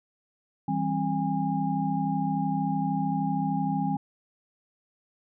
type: tone cluster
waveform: sine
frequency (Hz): 162.2 / 195.3 / 265.8 / 816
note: E3 / G3 / C4 / G#5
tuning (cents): -28 / -6 / +27 / -31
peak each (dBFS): -30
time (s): 0.68-3.97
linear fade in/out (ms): 5
effects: none